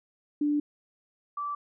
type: tone pair in turn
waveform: sine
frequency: 294.1 / 1162.6 Hz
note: D4 / D6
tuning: +3 / -18 cents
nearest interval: 2 octaves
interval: 2379 cents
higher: second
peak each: -23 / -30 dBFS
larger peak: first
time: 0.41-0.6 / 1.37-1.55 s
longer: first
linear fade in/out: 5 ms
effects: none